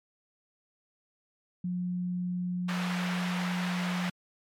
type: tone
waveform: sine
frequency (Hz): 179.2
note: F3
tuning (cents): +45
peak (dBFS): -29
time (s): 1.64-4.1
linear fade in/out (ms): 5
type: band-pass noise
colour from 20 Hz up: white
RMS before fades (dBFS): -37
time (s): 2.68-4.1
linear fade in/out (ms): 10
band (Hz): 600 to 2200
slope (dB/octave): 12
effects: MP3 96 kbps